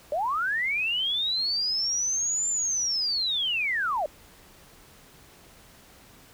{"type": "linear two-way sweep", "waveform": "sine", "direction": "up then down", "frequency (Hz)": [556, 7260, 556], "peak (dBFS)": -24, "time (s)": [0.12, 4.06], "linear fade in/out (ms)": 2, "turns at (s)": 2.49, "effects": ["pink hiss -53 dBFS RMS until 6.33 s"]}